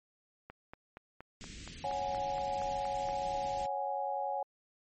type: click train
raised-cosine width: 0.5 ms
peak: -31 dBFS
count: 12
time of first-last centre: 0.5-3.088 s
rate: 4.25 Hz
type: band-stop noise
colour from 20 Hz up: pink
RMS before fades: -47 dBFS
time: 1.41-3.66 s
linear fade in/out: 0 ms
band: 350 to 2000 Hz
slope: 24 dB/octave
type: chord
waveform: sine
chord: C# suspended fourth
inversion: none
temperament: equal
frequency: 554.4 / 740 / 830.6 Hz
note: C#5 / F#5 / G#5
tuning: 0 / 0 / 0 cents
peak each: -38 / -38 / -35 dBFS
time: 1.84-4.43 s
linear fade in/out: 2 ms
effects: MP3 32 kbps